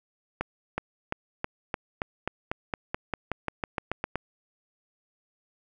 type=accelerating click train; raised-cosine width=0.5 ms; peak=-13 dBFS; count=18; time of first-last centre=0.41-4.156 s; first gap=370 ms; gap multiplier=0.93; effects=none